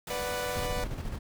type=noise; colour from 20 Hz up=pink; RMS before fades=-40 dBFS; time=0.07-0.67 s; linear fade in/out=2 ms
type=chord; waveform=sawtooth; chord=B minor; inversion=none; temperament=equal; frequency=493.9 / 587.3 / 740 Hz; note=B4 / D5 / F#5; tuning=0 / 0 / 0 cents; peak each=-30 / -33 / -35 dBFS; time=0.1-0.84 s; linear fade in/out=2 ms
type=noise with tremolo; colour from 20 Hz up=brown; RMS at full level=-33 dBFS; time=0.55-1.19 s; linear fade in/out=10 ms; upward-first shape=square; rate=14 Hz; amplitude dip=45%
effects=none